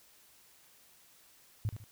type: tone with echo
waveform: sine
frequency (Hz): 105.9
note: G#2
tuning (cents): +34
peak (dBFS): -29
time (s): 1.65-1.69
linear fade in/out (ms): 0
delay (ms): 75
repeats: 2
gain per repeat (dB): -9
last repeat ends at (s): 1.84
effects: white hiss -62 dBFS RMS until 1.91 s